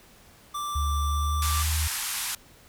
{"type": "tone", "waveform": "square", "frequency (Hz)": 1174.7, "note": "D6", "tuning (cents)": 0, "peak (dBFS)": -30, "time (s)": [0.54, 1.63], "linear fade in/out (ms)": 10}
{"type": "tone with pitch glide", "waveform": "sine", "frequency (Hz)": [72.4, 78.05], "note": ["D2", "D#2"], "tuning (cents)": [-24, 6], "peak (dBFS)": -24, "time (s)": [0.75, 1.88], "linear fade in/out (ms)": 10, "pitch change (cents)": 130, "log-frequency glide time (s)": [1.07, 1.68]}
{"type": "band-pass noise", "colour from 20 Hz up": "white", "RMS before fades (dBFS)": -31, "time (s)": [1.42, 2.35], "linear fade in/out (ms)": 2, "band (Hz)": [820, 13000], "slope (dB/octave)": 48}
{"effects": ["pink hiss -54 dBFS RMS until 2.68 s"]}